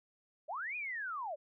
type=linear two-way sweep; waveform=sine; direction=up then down; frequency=543 to 2509 to 543 Hz; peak=-37 dBFS; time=0.48-1.36 s; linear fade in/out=20 ms; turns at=0.76 s; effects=none